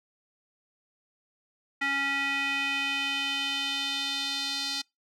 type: tone with band-pass filter sweep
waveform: square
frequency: 277.2 Hz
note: C#4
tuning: in tune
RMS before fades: -30 dBFS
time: 1.81-4.82 s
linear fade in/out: 10 ms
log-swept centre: 2000 to 4400 Hz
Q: 3.1
effects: noise-tail reverb RT60 0.2 s tail -26 dB re dry